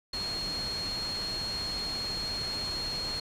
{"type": "tone in noise", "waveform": "sine", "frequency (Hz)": 4271, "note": "C8", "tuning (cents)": 35, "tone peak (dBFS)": -32, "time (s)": [0.13, 3.2], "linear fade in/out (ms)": 5, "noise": "pink", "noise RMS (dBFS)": -39, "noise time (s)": [0.13, 3.2], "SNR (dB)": 4, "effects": ["low-pass 9000 Hz 12 dB/octave"]}